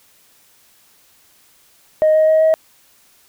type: tone with pitch steps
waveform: sine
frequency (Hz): 622.3 / 627 / 631.7 / 636.5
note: D#5 / D#5 / D#5 / D#5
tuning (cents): 0 / +13 / +26 / +39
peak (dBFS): -8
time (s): 2.02-2.54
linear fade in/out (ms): 0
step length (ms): 130
effects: tanh soft clip ceiling -7 dBFS + white hiss -53 dBFS RMS until 3.28 s